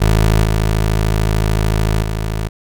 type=tone with level steps; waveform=20% pulse; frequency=53.5 Hz; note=A1; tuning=48 cents flat; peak=-5 / -8 / -13 dBFS; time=0-2.49 s; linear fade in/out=20 ms; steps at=0.44 / 2.02 s; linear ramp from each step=5 ms; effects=none